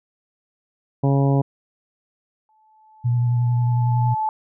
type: harmonic tone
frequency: 138.3 Hz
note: C#3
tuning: 4 cents flat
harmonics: 1 / 2 / 3 / 4 / 5 / 6 / 7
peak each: -16 / -22 / -26 / -28 / -30 / -32 / -33 dBFS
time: 1.03-1.42 s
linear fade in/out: 10 ms
type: tone with exponential growth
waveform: sine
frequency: 868 Hz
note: A5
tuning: 24 cents flat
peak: -18 dBFS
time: 2.49-4.29 s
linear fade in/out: 1 ms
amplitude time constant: 390 ms
type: tone with vibrato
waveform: sine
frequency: 120.7 Hz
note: B2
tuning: 39 cents flat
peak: -16 dBFS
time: 3.04-4.15 s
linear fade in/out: 20 ms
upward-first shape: square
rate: 11 Hz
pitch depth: 16 cents each way
effects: none